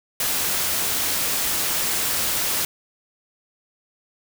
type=noise; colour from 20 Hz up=white; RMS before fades=-23 dBFS; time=0.2-2.65 s; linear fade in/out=2 ms; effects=none